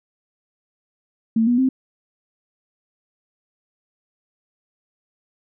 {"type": "tone with pitch steps", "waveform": "sine", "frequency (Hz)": [225, 242.5, 261.5], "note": ["A3", "B3", "C4"], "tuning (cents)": [39, -31, -1], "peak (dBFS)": -14, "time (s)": [1.36, 1.69], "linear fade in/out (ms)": 5, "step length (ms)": 110, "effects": []}